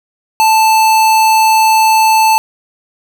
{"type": "tone", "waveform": "square", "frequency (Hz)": 880, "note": "A5", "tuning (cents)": 0, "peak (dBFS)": -7, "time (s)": [0.4, 2.38], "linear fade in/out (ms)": 0, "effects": []}